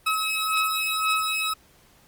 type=beating tone pair; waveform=20% pulse; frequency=1283 / 1284.9 Hz; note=E6 / E6; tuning=-47 / -45 cents; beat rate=1.9 Hz; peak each=-21 / -20 dBFS; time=0.06-1.54 s; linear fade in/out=10 ms; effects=pink hiss -57 dBFS RMS until 2.07 s + Opus 32 kbps